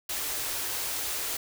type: band-stop noise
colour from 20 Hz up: white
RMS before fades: -32 dBFS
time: 0.09-1.37 s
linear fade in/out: 5 ms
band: 130 to 260 Hz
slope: 48 dB/octave
effects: none